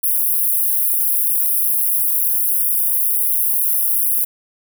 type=high-pass noise; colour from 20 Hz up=white; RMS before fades=-17 dBFS; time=0.03-4.25 s; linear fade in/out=10 ms; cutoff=10000 Hz; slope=96 dB/octave; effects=none